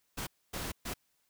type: noise bursts at uneven times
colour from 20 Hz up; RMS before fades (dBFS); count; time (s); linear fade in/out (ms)
pink; -38; 3; 0.17-0.27 / 0.53-0.72 / 0.85-0.94; 10
effects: white hiss -75 dBFS RMS until 1.29 s